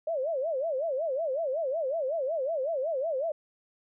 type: tone with vibrato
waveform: sine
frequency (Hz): 587.3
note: D5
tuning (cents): 0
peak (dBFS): -27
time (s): 0.07-3.32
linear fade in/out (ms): 5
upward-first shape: sine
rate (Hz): 5.4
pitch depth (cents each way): 240
effects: none